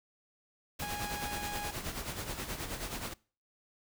pink noise with tremolo, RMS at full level -37 dBFS, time 0.79-3.14 s, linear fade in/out 10 ms, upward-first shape sine, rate 9.4 Hz, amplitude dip 60%
sawtooth tone, 826 Hz, G#5, 10 cents flat, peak -35 dBFS, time 0.82-1.71 s, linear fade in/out 5 ms
effects noise-tail reverb RT60 0.4 s tail -23 dB re dry

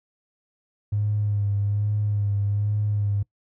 triangle tone with vibrato, 102.9 Hz, G#2, 16 cents flat, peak -17 dBFS, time 0.92-3.23 s, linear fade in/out 10 ms, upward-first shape sine, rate 1.2 Hz, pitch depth 32 cents each way, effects noise-tail reverb RT60 0.1 s tail -25 dB re dry + tanh soft clip ceiling -18 dBFS

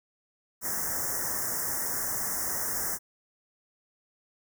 white band-stop noise, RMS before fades -31 dBFS, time 0.61-2.99 s, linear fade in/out 50 ms, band 2000 to 5300 Hz, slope 96 dB/octave, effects none

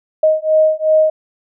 sine beating tone pair, 624 / 626.7 Hz, D#5 / D#5, +5 / +12 cents, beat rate 2.7 Hz, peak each -13 dBFS, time 0.23-1.1 s, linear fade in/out 5 ms, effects none

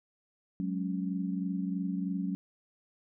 sine chord, F# suspended second, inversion none, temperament just, 185 / 208.1 / 277.5 Hz, F#3 / G#3 / C#4, 0 / +4 / +2 cents, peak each -32 / -38 / -36 dBFS, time 0.6-2.35 s, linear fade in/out 0 ms, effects none

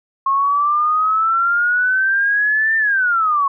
sine exponential two-way sweep, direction up then down, 1080 to 1800 to 1089 Hz, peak -13 dBFS, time 0.26-3.48 s, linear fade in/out 5 ms, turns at 2.77 s, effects none

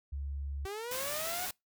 sine tone, 70 Hz, C#2, 18 cents sharp, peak -35 dBFS, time 0.12-0.66 s, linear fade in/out 10 ms
sawtooth linear sweep, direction up, 378.2 to 741 Hz, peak -34 dBFS, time 0.65-1.46 s, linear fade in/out 5 ms
white noise, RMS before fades -38 dBFS, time 0.91-1.51 s, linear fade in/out 5 ms
effects noise-tail reverb RT60 0.2 s tail -26 dB re dry

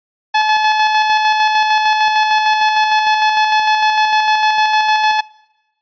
sawtooth tone with tremolo, 860 Hz, A5, 40 cents flat, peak -6 dBFS, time 0.34-5.21 s, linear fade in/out 10 ms, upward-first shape square, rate 6.6 Hz, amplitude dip 35%, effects noise-tail reverb RT60 1.0 s tail -23 dB re dry + resampled to 11025 Hz

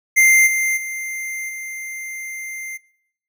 square tone with level steps, 2093 Hz, C7, in tune, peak -10 / -17 / -25 / -28 dBFS, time 0.16-2.78 s, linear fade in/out 20 ms, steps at 0.46 / 0.76 / 1.48 s, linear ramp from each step 20 ms, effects noise-tail reverb RT60 0.8 s tail -24 dB re dry

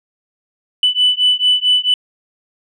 sine beating tone pair, 2985 / 2989.5 Hz, F#7 / F#7, +15 / +17 cents, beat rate 4.5 Hz, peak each -13 dBFS, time 0.83-1.94 s, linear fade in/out 2 ms, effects tanh soft clip ceiling -5 dBFS

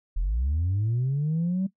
sine linear sweep, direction up, 36.71 to 194.4 Hz, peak -21 dBFS, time 0.16-1.67 s, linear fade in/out 10 ms, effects noise-tail reverb RT60 0.1 s tail -18 dB re dry + tanh soft clip ceiling -20 dBFS

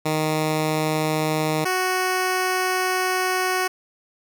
10% pulse tone pair in turn, 155.56 / 370 Hz, D#3 / F#4, 0 / 0 cents, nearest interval octave + minor third, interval 1500 cents, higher second, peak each -12 dBFS, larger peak neither, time 0.05-1.65 / 1.65-3.68 s, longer second, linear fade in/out 10 ms, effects none

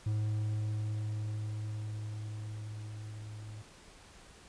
triangle tone with level ramp, 106.9 Hz, A2, 49 cents flat, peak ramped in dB -27 to -41 dBFS, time 0.06-3.62 s, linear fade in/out 5 ms, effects pink hiss -56 dBFS RMS until 4.48 s + resampled to 22050 Hz

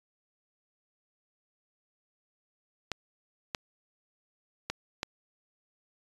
clicks, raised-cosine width 0.2 ms, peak -14 dBFS, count 4, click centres 2.917 / 3.548 / 4.7 / 5.031 s, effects resampled to 24000 Hz

